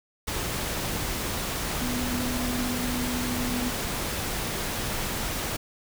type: tone in noise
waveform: sine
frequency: 246.9 Hz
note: B3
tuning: in tune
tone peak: -29 dBFS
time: 1.81-3.7 s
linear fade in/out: 10 ms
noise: pink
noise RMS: -30 dBFS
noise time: 0.27-5.57 s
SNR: -2 dB
effects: none